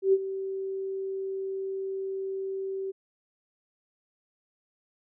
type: tone with ADSR envelope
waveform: sine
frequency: 385.8 Hz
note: G4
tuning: 28 cents flat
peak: -16 dBFS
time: 0.02-2.92 s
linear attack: 110 ms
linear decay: 46 ms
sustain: -14 dB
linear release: 19 ms
effects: none